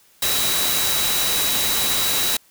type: tone in noise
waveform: sine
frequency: 3900 Hz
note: B7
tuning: 23 cents flat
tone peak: -24 dBFS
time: 0.22-2.37 s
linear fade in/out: 5 ms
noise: white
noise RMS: -21 dBFS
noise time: 0.22-2.37 s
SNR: -6 dB
effects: white hiss -55 dBFS RMS until 2.5 s